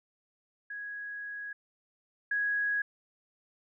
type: tone pair in turn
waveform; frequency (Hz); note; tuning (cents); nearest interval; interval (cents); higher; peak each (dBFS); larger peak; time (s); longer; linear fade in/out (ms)
sine; 1661.2 / 1661.2; G#6 / G#6; 0 / 0; unison; 0; neither; -37 / -27; second; 0.7-1.53 / 2.31-2.82; first; 5
effects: none